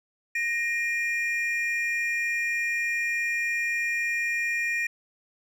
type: tone pair together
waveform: triangle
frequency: 1864.7 / 2408 Hz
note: A#6 / D7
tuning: 0 / +43 cents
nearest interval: major third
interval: 443 cents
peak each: -26 dBFS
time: 0.35-4.87 s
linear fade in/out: 5 ms
effects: none